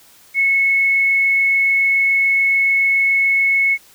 sine tone with frequency modulation, 2195 Hz, C#7, 18 cents flat, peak -12 dBFS, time 0.34-3.78 s, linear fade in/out 50 ms, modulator 27 Hz, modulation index 0.37, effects white hiss -48 dBFS RMS until 3.94 s

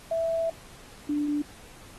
sine tone pair in turn, 659.3 / 293.7 Hz, E5 / D4, 0 / 0 cents, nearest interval octave + major second, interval 1400 cents, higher first, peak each -24 dBFS, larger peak neither, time 0.11-0.5 / 1.09-1.42 s, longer first, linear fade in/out 5 ms, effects pink hiss -50 dBFS RMS until 1.98 s + AAC 32 kbps

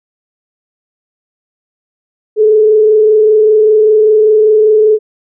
sine tone with frequency modulation, 430 Hz, A4, 40 cents flat, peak -4 dBFS, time 2.36-4.99 s, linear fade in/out 50 ms, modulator 25.1 Hz, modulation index 0.39, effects none

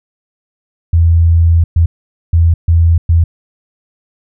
sine tone bursts at uneven times, 83.5 Hz, E2, 23 cents sharp, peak -5 dBFS, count 5, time 0.93-1.64 / 1.76-1.86 / 2.33-2.54 / 2.68-2.98 / 3.09-3.24 s, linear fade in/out 5 ms, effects none

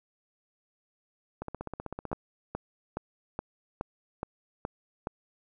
two click trains, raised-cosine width 1 ms, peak -22 / -18 dBFS, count 12 / 8, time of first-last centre 1.42-2.116 / 2.13-5.071 s, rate 15.8 / 2.38 Hz, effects none

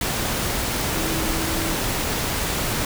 sine tone in noise, 324.6 Hz, E4, 27 cents flat, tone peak -29 dBFS, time 0.95-1.75 s, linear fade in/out 2 ms, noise pink, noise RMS -24 dBFS, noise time 0.01-2.85 s, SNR -8 dB, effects none

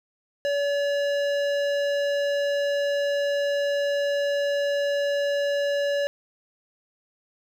sine tone with hard clipping, 570 Hz, C#5, 48 cents sharp, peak -24 dBFS, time 0.45-6.07 s, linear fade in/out 0 ms, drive 15 dB, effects none

